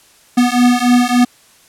square beating tone pair, 243.6 / 247.1 Hz, B3 / B3, -24 / +1 cents, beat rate 3.5 Hz, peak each -13 dBFS, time 0.37-1.25 s, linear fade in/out 10 ms, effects white hiss -48 dBFS RMS until 1.68 s + low-pass 11000 Hz 12 dB/octave

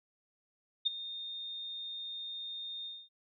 sine tone with ADSR envelope, 3657 Hz, A#7, 34 cents flat, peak -24 dBFS, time 0.85-3.09 s, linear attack 18 ms, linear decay 16 ms, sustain -15 dB, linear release 240 ms, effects none

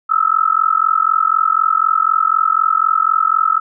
sine tone with amplitude modulation, 1300 Hz, E6, 24 cents flat, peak -7 dBFS, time 0.09-3.6 s, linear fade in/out 20 ms, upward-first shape sine, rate 44 Hz, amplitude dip 100%, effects none

